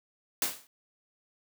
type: noise with exponential decay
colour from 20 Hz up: white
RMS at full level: -25 dBFS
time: 0.42-0.67 s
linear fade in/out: 1 ms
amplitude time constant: 54 ms
effects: high-pass 150 Hz 12 dB/octave

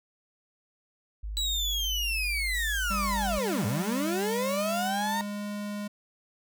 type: tone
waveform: sine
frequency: 51.91 Hz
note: G#1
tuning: in tune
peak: -32 dBFS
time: 1.23-3.39 s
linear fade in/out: 10 ms
type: linear two-way sweep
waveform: 35% pulse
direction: down then up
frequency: 3951 to 98 to 932 Hz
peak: -26 dBFS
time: 1.37-5.21 s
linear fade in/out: 0 ms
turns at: 3.66 s
type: high-pass noise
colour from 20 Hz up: pink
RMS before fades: -44 dBFS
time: 2.53-4.9 s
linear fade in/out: 20 ms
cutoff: 5400 Hz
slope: 48 dB/octave
type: tone with pitch glide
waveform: square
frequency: 199 to 206.1 Hz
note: G3 to G#3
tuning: +26 to -13 cents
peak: -33 dBFS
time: 2.9-5.88 s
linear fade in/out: 10 ms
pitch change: +61 cents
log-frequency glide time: 4.25-5.45 s
effects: none

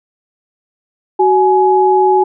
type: tone pair together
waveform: sine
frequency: 374.7 / 841.2 Hz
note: F#4 / G#5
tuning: +22 / +22 cents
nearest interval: octave + major second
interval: 1400 cents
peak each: -10 dBFS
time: 1.19-2.24 s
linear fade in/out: 10 ms
effects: none

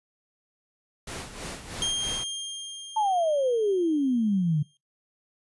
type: noise with tremolo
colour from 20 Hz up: pink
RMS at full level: -35 dBFS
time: 1.07-2.24 s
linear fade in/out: 5 ms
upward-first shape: sine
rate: 3.1 Hz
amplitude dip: 65%
type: tone with exponential decay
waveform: sawtooth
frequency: 3205 Hz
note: G7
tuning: 38 cents sharp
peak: -20 dBFS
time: 1.82-4.77 s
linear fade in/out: 1 ms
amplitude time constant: 640 ms
type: exponential sweep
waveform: sine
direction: down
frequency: 895 to 143.7 Hz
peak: -21 dBFS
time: 2.96-4.63 s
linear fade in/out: 10 ms
effects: noise-tail reverb RT60 0.2 s tail -22 dB re dry + resampled to 24000 Hz

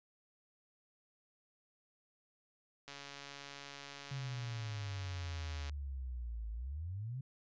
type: click train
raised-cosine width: 0.2 ms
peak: -31 dBFS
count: 398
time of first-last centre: 2.88-5.696 s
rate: 141 Hz
type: exponential two-way sweep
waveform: sine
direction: down then up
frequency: 136.1 to 53.4 to 136.1 Hz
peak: -39 dBFS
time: 4.11-7.21 s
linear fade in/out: 5 ms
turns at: 6.51 s
effects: resampled to 16000 Hz

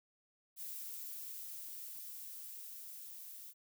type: noise with level ramp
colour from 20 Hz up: violet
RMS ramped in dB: -45 to -51 dBFS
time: 0.56-3.54 s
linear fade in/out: 50 ms
effects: none

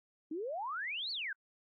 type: exponential two-way sweep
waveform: sine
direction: up then down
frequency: 293.7 to 4605 to 1484 Hz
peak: -36 dBFS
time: 0.31-1.33 s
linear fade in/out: 5 ms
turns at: 1.11 s
effects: AAC 32 kbps

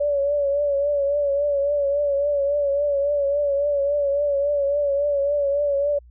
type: tone with vibrato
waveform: sine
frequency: 570 Hz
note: C#5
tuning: 48 cents sharp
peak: -18 dBFS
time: 0-5.99 s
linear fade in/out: 10 ms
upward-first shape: triangle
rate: 3.6 Hz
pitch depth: 54 cents each way
effects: added 60 Hz sine -45 dBFS peak until 6.1 s

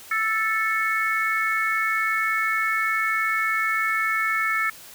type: harmonic tone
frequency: 440.1 Hz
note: A4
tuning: in tune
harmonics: 3 / 4 / 5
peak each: -25 / -25 / -25 dBFS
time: 0.11-4.7 s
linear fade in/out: 5 ms
effects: white hiss -44 dBFS RMS until 4.94 s

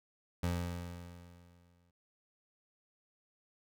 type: tone with exponential decay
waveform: 25% pulse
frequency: 87.31 Hz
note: F2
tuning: in tune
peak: -27 dBFS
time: 0.43-1.91 s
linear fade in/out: 5 ms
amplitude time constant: 320 ms
effects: none

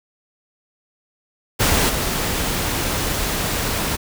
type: noise with level steps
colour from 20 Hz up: pink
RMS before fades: -17 / -22 dBFS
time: 1.59-3.97 s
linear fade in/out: 20 ms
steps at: 1.89 s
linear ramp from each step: 5 ms
effects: none

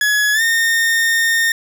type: tone with pitch glide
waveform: 40% pulse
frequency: 1689 to 1831.3 Hz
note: G#6 to A#6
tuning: +29 to -31 cents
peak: -12 dBFS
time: 0.01-1.52 s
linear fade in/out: 2 ms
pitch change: +140 cents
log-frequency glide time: 0.33-0.42 s
effects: none

